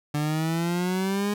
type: exponential sweep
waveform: 30% pulse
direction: up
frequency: 146.83 to 207.7 Hz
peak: -21 dBFS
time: 0.14-1.34 s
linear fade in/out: 5 ms
effects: none